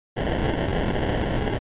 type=noise with sample-and-hold; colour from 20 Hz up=pink; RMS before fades=-24 dBFS; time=0.16-1.59 s; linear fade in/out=20 ms; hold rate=1225 Hz; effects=resampled to 8000 Hz